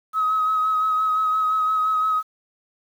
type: tone with vibrato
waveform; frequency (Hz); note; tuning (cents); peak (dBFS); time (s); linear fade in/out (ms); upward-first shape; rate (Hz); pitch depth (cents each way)
sine; 1273; D#6; +39; -17; 0.13-2.23; 50; sine; 5.8; 21
effects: tanh soft clip ceiling -13 dBFS + 8-bit